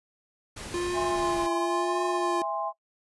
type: noise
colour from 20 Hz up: pink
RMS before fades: -39 dBFS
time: 0.56-1.47 s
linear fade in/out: 10 ms
type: tone with vibrato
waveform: square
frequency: 349.2 Hz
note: F4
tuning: in tune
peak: -28 dBFS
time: 0.74-2.42 s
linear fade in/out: 2 ms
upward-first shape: triangle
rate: 0.96 Hz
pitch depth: 41 cents each way
type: chord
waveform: sine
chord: E augmented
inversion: none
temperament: equal with one note detuned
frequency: 659.3 / 817.3 / 1046.5 Hz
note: E5 / G#5 / B#5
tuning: 0 / -28 / 0 cents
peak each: -32 dBFS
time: 0.93-2.73 s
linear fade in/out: 50 ms
effects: noise-tail reverb RT60 0.1 s tail -21 dB re dry + resampled to 24000 Hz